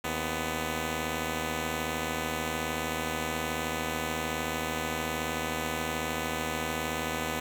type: tone pair together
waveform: 5% pulse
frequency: 78.8 / 249.9 Hz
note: D#2 / B3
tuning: +23 / +21 cents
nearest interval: octave + minor sixth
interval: 1998 cents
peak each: -22 / -21 dBFS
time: 0.04-7.4 s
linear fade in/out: 5 ms
effects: none